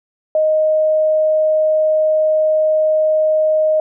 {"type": "tone", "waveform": "sine", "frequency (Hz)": 622.3, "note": "D#5", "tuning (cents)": 0, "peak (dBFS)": -11, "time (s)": [0.35, 3.8], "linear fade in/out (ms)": 2, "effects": []}